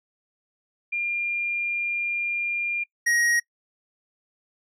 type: tone pair in turn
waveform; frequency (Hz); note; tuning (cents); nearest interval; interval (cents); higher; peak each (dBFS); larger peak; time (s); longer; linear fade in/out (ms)
sine / square; 2400 / 1886.8; D7 / A#6; +37 / +20; major third; 417; first; -24 / -20; second; 0.92-2.84 / 3.06-3.4; first; 10
effects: noise-tail reverb RT60 0.1 s tail -23 dB re dry + low-pass 11000 Hz 12 dB/octave